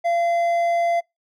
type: tone with hard clipping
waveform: triangle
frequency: 685 Hz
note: F5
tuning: 34 cents flat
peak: -19 dBFS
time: 0.04-1.01 s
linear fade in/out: 20 ms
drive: 9 dB
effects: noise-tail reverb RT60 0.2 s tail -26 dB re dry